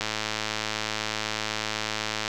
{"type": "click train", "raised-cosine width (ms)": 0.2, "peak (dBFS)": -10, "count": 246, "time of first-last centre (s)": [0.01, 2.279], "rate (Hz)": 108, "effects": []}